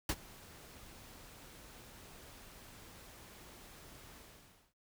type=noise with ADSR envelope; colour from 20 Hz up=pink; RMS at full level=-33 dBFS; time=0.09-4.74 s; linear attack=3 ms; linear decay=53 ms; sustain=-22 dB; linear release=590 ms; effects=none